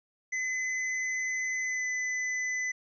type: tone with pitch glide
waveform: square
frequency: 2028 to 2008 Hz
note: B6 to B6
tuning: +45 to +28 cents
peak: -30 dBFS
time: 0.32-2.72 s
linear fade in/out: 10 ms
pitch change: -17 cents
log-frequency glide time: 1.66-1.85 s
effects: resampled to 16000 Hz + 12-bit